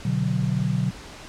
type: chord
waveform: sine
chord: B minor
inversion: none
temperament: equal with one note detuned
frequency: 123.9 / 146.83 / 185 Hz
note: B2 / D3 / F#3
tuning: +6 / 0 / 0 cents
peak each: -25 dBFS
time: 0.05-0.91 s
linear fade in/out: 5 ms
effects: pink hiss -41 dBFS RMS until 1.28 s + low-pass 7000 Hz 12 dB/octave